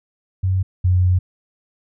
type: tone pair in turn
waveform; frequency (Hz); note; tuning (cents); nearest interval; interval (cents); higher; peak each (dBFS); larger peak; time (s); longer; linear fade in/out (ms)
sine; 93.9 / 90.91; F#2 / F#2; +26 / -30; minor second; 56; first; -15 / -12; second; 0.43-0.63 / 0.84-1.19; second; 10
effects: none